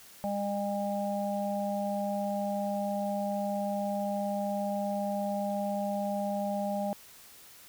harmonic tone, 201.9 Hz, G#3, 49 cents flat, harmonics 1 / 3 / 4, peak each -33 / -33 / -35 dBFS, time 0.24-6.93 s, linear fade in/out 0 ms, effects white hiss -53 dBFS RMS until 7.68 s

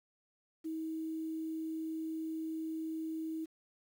sine tone with quantisation, 319.8 Hz, D#4, 48 cents sharp, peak -36 dBFS, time 0.64-3.46 s, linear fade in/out 20 ms, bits 10, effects none

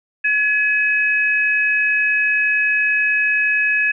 sine tone pair together, 1696 / 2545 Hz, G#6 / D#7, +36 / +39 cents, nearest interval perfect fifth, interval 703 cents, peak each -17 dBFS, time 0.24-3.92 s, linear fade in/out 10 ms, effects none

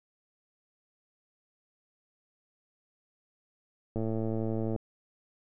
click train, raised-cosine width 2 ms, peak -20 dBFS, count 90, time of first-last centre 3.96-4.762 s, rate 111 Hz, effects none

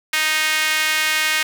sawtooth tone with high-pass filter, 311.1 Hz, D#4, in tune, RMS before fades -19 dBFS, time 0.13-1.43 s, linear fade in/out 5 ms, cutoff 2000 Hz, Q 1.9, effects none

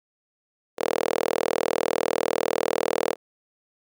sawtooth tone with high-pass filter, 40.02 Hz, D#1, 50 cents sharp, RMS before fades -25 dBFS, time 0.77-3.16 s, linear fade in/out 50 ms, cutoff 480 Hz, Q 3.4, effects none

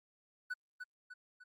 triangle tone with echo, 1489 Hz, F#6, 11 cents sharp, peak -34 dBFS, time 0.5-0.54 s, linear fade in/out 10 ms, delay 300 ms, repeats 3, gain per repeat -6 dB, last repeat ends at 1.44 s, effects Opus 24 kbps

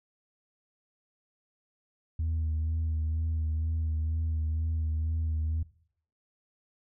sine tone with vibrato, 79.5 Hz, D#2, 38 cents sharp, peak -25 dBFS, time 2.19-5.63 s, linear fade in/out 5 ms, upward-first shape sine, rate 2.1 Hz, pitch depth 28 cents each way, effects noise-tail reverb RT60 0.6 s tail -20 dB re dry + tanh soft clip ceiling -25 dBFS

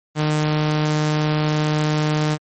sawtooth tone, 152.4 Hz, D#3, 36 cents flat, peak -13 dBFS, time 0.15-2.38 s, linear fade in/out 50 ms, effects MP3 32 kbps

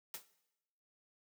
white noise with exponential decay, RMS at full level -40 dBFS, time 0.14-0.27 s, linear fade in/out 1 ms, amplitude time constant 27 ms, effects noise-tail reverb RT60 0.9 s tail -17 dB re dry + high-pass 200 Hz 12 dB/octave

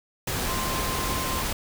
sine tone in noise, 1046.5 Hz, C6, in tune, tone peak -32 dBFS, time 0.48-1.42 s, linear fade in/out 5 ms, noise pink, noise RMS -28 dBFS, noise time 0.27-1.53 s, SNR -7 dB, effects none

